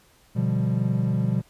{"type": "chord", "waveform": "triangle", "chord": "G dominant seventh", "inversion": "first", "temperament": "equal", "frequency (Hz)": [123.47, 146.83, 174.61, 196], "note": ["B2", "D3", "F3", "G3"], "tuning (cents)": [0, 0, 0, 0], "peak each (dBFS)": [-22, -27, -25, -25], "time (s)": [0.35, 1.42], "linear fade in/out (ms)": 20, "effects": ["pink hiss -58 dBFS RMS until 1.49 s", "resampled to 32000 Hz"]}